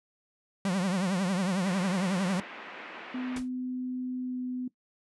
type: tone with vibrato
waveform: 45% pulse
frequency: 186.8 Hz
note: F#3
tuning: 17 cents sharp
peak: -26 dBFS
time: 0.65-2.4 s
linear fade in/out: 2 ms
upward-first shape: triangle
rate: 11 Hz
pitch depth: 150 cents each way
type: band-pass noise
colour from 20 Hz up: white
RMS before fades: -44 dBFS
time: 1.66-3.38 s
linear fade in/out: 0 ms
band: 220 to 2500 Hz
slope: 24 dB/octave
type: tone with pitch glide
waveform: sine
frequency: 253.2 to 251.7 Hz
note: B3 to B3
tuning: +43 to +33 cents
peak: -31 dBFS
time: 3.14-4.68 s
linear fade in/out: 5 ms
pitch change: -10 cents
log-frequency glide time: 4.23-4.37 s
type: noise with exponential decay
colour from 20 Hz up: pink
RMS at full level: -35 dBFS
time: 3.36-3.49 s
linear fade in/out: 5 ms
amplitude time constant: 28 ms
effects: noise-tail reverb RT60 0.1 s tail -18 dB re dry + resampled to 24000 Hz